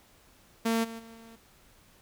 sawtooth tone with level steps, 227.3 Hz, A#3, 43 cents flat, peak -21 / -35 / -43 / -45 dBFS, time 0.65-1.36 s, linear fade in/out 10 ms, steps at 0.83 / 0.98 / 1.14 s, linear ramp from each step 20 ms, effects pink hiss -60 dBFS RMS until 2.01 s

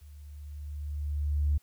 sine tone with level ramp, 73.42 Hz, D2, in tune, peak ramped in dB -47 to -21 dBFS, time 0.01-1.58 s, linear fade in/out 10 ms, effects tanh soft clip ceiling -18 dBFS + white hiss -66 dBFS RMS until 1.62 s

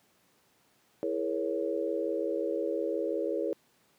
sine chord, A# half-diminished seventh, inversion second, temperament equal with one note detuned, 329.6 / 415.3 / 475.4 / 554.4 Hz, E4 / G#4 / A#4 / C#5, 0 / 0 / +34 / 0 cents, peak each -34 dBFS, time 1.03-3.53 s, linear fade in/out 0 ms, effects pink hiss -67 dBFS RMS until 3.98 s + high-pass 150 Hz 12 dB/octave

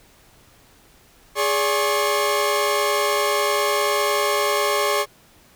sawtooth tone cluster, 415.2 / 576 / 1082 Hz, G#4 / D5 / C#6, 0 / -34 / -42 cents, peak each -19 dBFS, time 1.35-5.06 s, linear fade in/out 50 ms, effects pink hiss -53 dBFS RMS until 5.55 s

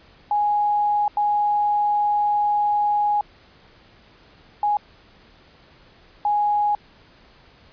sine tone bursts at uneven times, 830 Hz, G#5, 1 cent flat, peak -17 dBFS, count 4, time 0.31-1.08 / 1.17-3.21 / 4.63-4.77 / 6.25-6.75 s, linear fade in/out 2 ms, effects pink hiss -52 dBFS RMS until 7.72 s + resampled to 11025 Hz

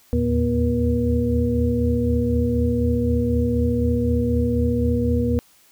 sine tone cluster, 77.5 / 81.5 / 112.4 / 241.4 / 479.8 Hz, D#2 / E2 / A2 / B3 / A#4, -6 / -19 / +37 / -39 / +50 cents, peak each -23 / -29 / -25 / -21 / -24 dBFS, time 0.13-5.39 s, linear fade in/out 0 ms, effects white hiss -55 dBFS RMS until 5.71 s

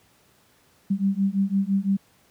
sine beating tone pair, 193.1 / 199 Hz, G3 / G3, -26 / +26 cents, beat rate 5.9 Hz, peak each -23 dBFS, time 0.9-1.97 s, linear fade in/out 10 ms, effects pink hiss -60 dBFS RMS until 2.3 s + high-pass 80 Hz 12 dB/octave

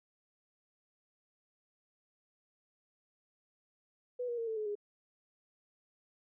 sine tone with pitch steps, 493.9 / 476.5 / 459.8 / 443.6 / 428 / 412.9 Hz, B4 / A#4 / A#4 / A4 / A4 / G#4, 0 / +38 / -24 / +14 / -48 / -10 cents, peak -34 dBFS, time 4.19-4.754 s, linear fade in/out 10 ms, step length 94 ms, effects none

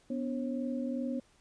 sine tone cluster, 247.5 / 290 / 541 Hz, B3 / D4 / C#5, +4 / -22 / -42 cents, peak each -33 / -39 / -40 dBFS, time 0.1-1.2 s, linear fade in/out 5 ms, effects pink hiss -66 dBFS RMS until 1.4 s + resampled to 22050 Hz

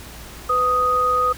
sine tone pair together, 501 / 1246.5 Hz, B4 / D#6, +25 / +3 cents, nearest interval octave + major third, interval 1578 cents, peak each -24 / -16 dBFS, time 0.49-1.33 s, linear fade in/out 10 ms, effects added 59 Hz sine -39 dBFS peak until 1.37 s + pink hiss -39 dBFS RMS until 1.37 s

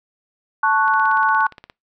sine chord, F# minor, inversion first, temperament equal, 880 / 1108.7 / 1480 Hz, A5 / C#6 / F#6, 0 / 0 / 0 cents, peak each -18 dBFS, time 0.63-1.47 s, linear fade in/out 5 ms
click train, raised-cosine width 0.3 ms, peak -22 dBFS, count 15, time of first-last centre 0.88-1.699 s, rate 17.1 Hz
effects noise-tail reverb RT60 0.2 s tail -25 dB re dry

